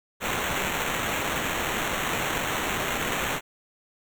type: noise with sample-and-hold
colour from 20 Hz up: violet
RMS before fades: -28 dBFS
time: 0.2-3.41 s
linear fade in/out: 50 ms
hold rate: 4900 Hz
effects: none